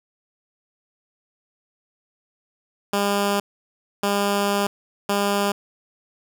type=tone bursts at uneven times; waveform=10% pulse; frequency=201.7 Hz; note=G3; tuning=50 cents sharp; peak=-11 dBFS; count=3; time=2.93-3.4 / 4.03-4.67 / 5.09-5.52 s; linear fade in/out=5 ms; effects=none